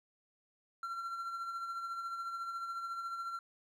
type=tone with tremolo; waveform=triangle; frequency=1364 Hz; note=F6; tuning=41 cents flat; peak=-34 dBFS; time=0.83-3.39 s; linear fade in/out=2 ms; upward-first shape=triangle; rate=14 Hz; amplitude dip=50%; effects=none